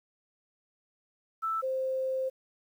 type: tone pair in turn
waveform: sine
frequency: 1321 / 524.2 Hz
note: E6 / C5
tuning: +3 / +3 cents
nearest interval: octave + major third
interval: 1600 cents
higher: first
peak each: -28 dBFS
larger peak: neither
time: 1.42-1.62 / 1.62-2.3 s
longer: second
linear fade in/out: 20 ms
effects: 10-bit